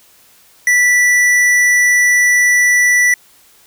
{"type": "tone with hard clipping", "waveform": "sine", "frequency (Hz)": 1966, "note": "B6", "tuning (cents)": -8, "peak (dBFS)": -10, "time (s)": [0.67, 3.14], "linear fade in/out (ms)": 2, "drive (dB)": 11, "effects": ["white hiss -48 dBFS RMS until 3.66 s"]}